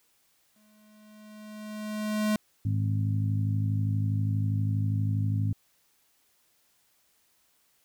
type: tone with exponential growth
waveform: square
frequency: 212.8 Hz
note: G#3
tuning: 42 cents sharp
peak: -23 dBFS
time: 0.56-2.36 s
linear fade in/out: 2 ms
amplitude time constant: 390 ms
type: harmonic tone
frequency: 52.4 Hz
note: G#1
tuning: 16 cents sharp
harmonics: 2 / 3 / 4 / 5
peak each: -25 / -34 / -38 / -37 dBFS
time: 2.65-5.53 s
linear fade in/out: 5 ms
effects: white hiss -68 dBFS RMS until 7.84 s